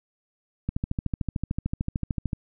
click train, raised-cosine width 5 ms, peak -14 dBFS, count 23, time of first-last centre 0.69-2.332 s, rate 13.4 Hz, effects none

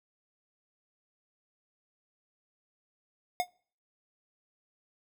square tone with exponential decay, 721 Hz, F#5, 45 cents flat, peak -23 dBFS, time 3.4-3.48 s, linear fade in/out 0 ms, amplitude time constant 16 ms, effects noise-tail reverb RT60 0.5 s tail -26 dB re dry

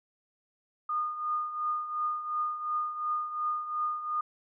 sine tone with tremolo, 1223 Hz, D#6, 30 cents flat, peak -26 dBFS, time 0.89-4.21 s, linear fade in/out 5 ms, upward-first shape triangle, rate 2.8 Hz, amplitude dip 70%, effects none

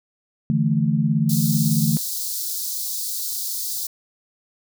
sine chord, D suspended second, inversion none, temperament equal, 146.83 / 164.81 / 220 Hz, D3 / E3 / A3, 0 / 0 / 0 cents, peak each -21 dBFS, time 0.5-1.97 s, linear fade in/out 0 ms
white high-pass noise, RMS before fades -27 dBFS, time 1.29-3.87 s, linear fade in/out 5 ms, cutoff 4000 Hz, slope 48 dB/octave
effects none

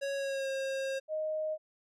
square tone with pitch glide, 554.4 to 537.4 Hz, C#5 to C5, 0 to +46 cents, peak -33 dBFS, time 0.01-1 s, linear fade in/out 20 ms, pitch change -54 cents, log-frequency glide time 0.15-0.49 s
sine tone, 622 Hz, D#5, 1 cent flat, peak -31 dBFS, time 1.08-1.58 s, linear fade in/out 50 ms
effects low-pass 8000 Hz 12 dB/octave

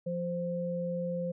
sine tone pair together, 174.61 / 521.3 Hz, F3 / C5, 0 / -6 cents, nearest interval octave + perfect fifth, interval 1894 cents, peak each -34 / -33 dBFS, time 0.06-1.32 s, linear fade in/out 10 ms, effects none

